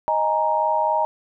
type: chord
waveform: sine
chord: D# suspended fourth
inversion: none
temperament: just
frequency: 622.3 / 829.7 / 933.4 Hz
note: D#5 / G#5 / A#5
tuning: 0 / -2 / +2 cents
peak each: -23 / -24 / -20 dBFS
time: 0.08-1.05 s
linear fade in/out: 0 ms
effects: none